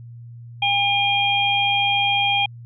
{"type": "harmonic tone", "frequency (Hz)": 806, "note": "G5", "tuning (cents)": 48, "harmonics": [1, 3, 4], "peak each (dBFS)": [-21, -21, -21], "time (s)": [0.62, 2.46], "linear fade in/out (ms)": 5, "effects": ["added 118 Hz sine -36 dBFS peak until 2.65 s"]}